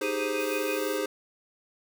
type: chord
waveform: square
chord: Ab major seventh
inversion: second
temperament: equal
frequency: 311.1 / 392 / 415.3 / 523.3 Hz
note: Eb4 / G4 / Ab4 / C5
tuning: 0 / 0 / 0 / 0 cents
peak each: -35 / -35 / -33 / -33 dBFS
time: 0.01-1.06 s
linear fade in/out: 5 ms
type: tone with tremolo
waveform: sine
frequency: 2489 Hz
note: D#7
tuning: in tune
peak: -32 dBFS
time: 0.03-0.78 s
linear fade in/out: 2 ms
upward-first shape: sine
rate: 6.2 Hz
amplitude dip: 85%
type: noise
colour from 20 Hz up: blue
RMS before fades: -43 dBFS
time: 0.39-0.99 s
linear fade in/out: 20 ms
effects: none